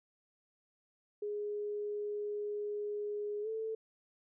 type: tone with pitch glide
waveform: sine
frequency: 415.2 to 442.4 Hz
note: G#4 to A4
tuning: 0 to +9 cents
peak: -35 dBFS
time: 1.22-3.75 s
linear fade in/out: 5 ms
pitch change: +109 cents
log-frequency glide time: 3.42-3.48 s
effects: none